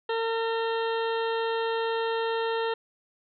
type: harmonic tone with a mistuned harmonic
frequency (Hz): 454.4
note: A#4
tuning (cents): -44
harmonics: 1 / 2 / 3 / 4 / 6 / 7 / 8 / 9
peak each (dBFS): -27 / -32 / -37 / -37 / -42 / -41 / -43 / -47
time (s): 0.09-2.74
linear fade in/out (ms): 5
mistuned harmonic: 8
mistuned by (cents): +35
effects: none

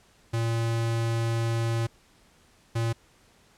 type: tone pair in turn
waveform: square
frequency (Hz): 115.1 / 115.1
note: A#2 / A#2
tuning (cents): -22 / -22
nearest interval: unison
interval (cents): 0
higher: neither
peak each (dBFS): -25 / -25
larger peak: neither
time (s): 0.33-1.87 / 2.75-2.93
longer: first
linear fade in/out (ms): 10
effects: pink hiss -60 dBFS RMS until 3.57 s + low-pass 10000 Hz 12 dB/octave

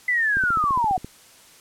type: linear sweep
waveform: sine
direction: down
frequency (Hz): 2021 to 715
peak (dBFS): -18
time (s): 0.08-0.97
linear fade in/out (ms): 5
type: click train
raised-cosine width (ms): 3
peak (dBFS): -20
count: 11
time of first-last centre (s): 0.37-1.046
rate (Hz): 14.8
effects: white hiss -50 dBFS RMS until 1.6 s + low-pass 11000 Hz 12 dB/octave

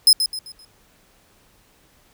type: tone with echo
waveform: sawtooth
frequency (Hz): 5100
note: D#8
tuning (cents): +42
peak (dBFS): -6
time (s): 0.07-0.13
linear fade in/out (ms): 2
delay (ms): 130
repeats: 4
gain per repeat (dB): -9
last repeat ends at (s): 0.65
effects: pink hiss -57 dBFS RMS until 2.13 s

